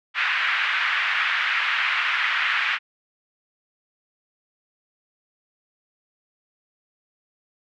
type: band-pass noise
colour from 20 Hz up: pink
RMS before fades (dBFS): -23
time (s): 0.14-2.79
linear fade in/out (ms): 50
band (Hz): 1400 to 2700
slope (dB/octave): 24
effects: none